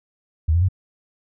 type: tone with pitch steps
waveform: sine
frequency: 78.9 / 86.2 / 93.9 Hz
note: D#2 / F2 / F#2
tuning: +25 / -22 / +26 cents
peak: -14 dBFS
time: 0.48-0.687 s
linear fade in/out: 10 ms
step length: 69 ms
effects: none